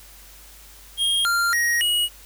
square tone with pitch steps, 3243 / 1391 / 1885 / 2903 Hz, G#7 / F6 / A#6 / F#7, -42 / -7 / +19 / -34 cents, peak -19 dBFS, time 0.97-2.09 s, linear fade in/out 50 ms, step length 280 ms, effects added 50 Hz sine -48 dBFS peak until 2.25 s + white hiss -47 dBFS RMS until 2.25 s

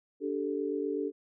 sine chord, D suspended fourth, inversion none, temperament equal with one note detuned, 292 / 392 / 440 Hz, D4 / G4 / A4, -10 / 0 / 0 cents, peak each -34 dBFS, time 0.2-1.12 s, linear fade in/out 50 ms, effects none

